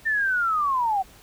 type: linear sweep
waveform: sine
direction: down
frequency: 1807 to 740 Hz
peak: -20 dBFS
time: 0.05-1.03 s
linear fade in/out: 20 ms
effects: added 50 Hz sine -55 dBFS peak until 1.22 s + pink hiss -51 dBFS RMS until 1.22 s